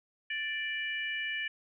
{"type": "harmonic tone", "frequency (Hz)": 587.3, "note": "D5", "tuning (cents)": 0, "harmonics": [3, 4, 5], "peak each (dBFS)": [-35, -37, -39], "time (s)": [0.3, 1.48], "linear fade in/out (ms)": 5, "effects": []}